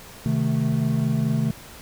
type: chord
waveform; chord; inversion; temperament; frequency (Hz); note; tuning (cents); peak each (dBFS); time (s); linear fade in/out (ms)
triangle; A diminished; first; equal; 130.81 / 155.56 / 220; C3 / Eb3 / A3; 0 / 0 / 0; -22; 0.26-1.51; 0
effects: pink hiss -43 dBFS RMS until 1.81 s